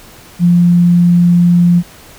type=tone; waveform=sine; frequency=174.3 Hz; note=F3; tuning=3 cents flat; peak=-5 dBFS; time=0.39-1.83 s; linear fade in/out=50 ms; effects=pink hiss -38 dBFS RMS until 2.18 s